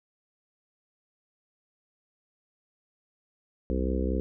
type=harmonic tone; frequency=64.4 Hz; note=C2; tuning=27 cents flat; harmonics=1 / 3 / 4 / 5 / 6 / 7 / 8; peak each=-28 / -33 / -34 / -35 / -36 / -36 / -37 dBFS; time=3.7-4.2 s; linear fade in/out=0 ms; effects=none